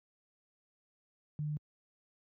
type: tone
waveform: sine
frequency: 150.1 Hz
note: D3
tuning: 38 cents sharp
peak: -33 dBFS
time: 1.39-1.57 s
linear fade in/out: 0 ms
effects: high-pass 80 Hz 12 dB/octave